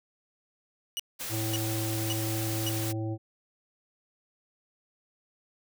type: tone bursts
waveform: sawtooth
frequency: 2922 Hz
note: F#7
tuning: 22 cents flat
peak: -27 dBFS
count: 4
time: 0.97-2.69 s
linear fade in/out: 0 ms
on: 25 ms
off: 540 ms
type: noise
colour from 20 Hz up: white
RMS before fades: -36 dBFS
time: 1.19-2.93 s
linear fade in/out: 20 ms
type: harmonic tone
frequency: 110 Hz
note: A2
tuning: in tune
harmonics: 1 / 3 / 5 / 7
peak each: -31 / -34 / -42 / -45 dBFS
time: 1.29-3.18 s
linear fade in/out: 50 ms
effects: none